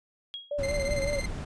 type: tone with exponential decay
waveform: sine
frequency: 3291 Hz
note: G#7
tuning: 16 cents flat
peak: -32 dBFS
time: 0.34-0.6 s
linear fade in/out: 0 ms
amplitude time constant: 55 ms
type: tone with vibrato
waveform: sine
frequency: 566 Hz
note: C#5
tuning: 36 cents sharp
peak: -28 dBFS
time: 0.51-1.2 s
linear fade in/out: 5 ms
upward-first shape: sine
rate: 5.4 Hz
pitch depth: 65 cents each way
type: noise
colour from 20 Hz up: brown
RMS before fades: -33 dBFS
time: 0.58-1.45 s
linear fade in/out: 10 ms
type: tone with tremolo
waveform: sawtooth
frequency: 2084 Hz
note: C7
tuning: 7 cents flat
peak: -29 dBFS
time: 0.63-1.26 s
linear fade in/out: 5 ms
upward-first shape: square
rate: 18 Hz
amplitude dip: 65%
effects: resampled to 22050 Hz